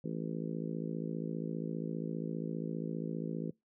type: harmonic tone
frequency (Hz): 55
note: A1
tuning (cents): 0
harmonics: 3 / 4 / 5 / 6 / 7 / 8 / 9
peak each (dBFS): -39 / -41 / -43 / -45 / -46 / -47 / -48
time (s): 0.04-3.51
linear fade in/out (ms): 5
effects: noise-tail reverb RT60 0.2 s tail -25 dB re dry